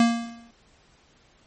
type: tone with exponential decay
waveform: square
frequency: 233.1 Hz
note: A#3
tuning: in tune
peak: -14 dBFS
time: 0-0.51 s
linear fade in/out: 2 ms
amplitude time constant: 110 ms
effects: pink hiss -59 dBFS RMS until 1.46 s + MP3 32 kbps